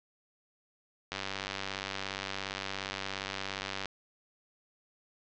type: click train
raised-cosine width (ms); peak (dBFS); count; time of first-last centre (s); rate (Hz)
0.2; -17; 267; 1.12-3.857; 97.2
effects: low-pass 5000 Hz 12 dB/octave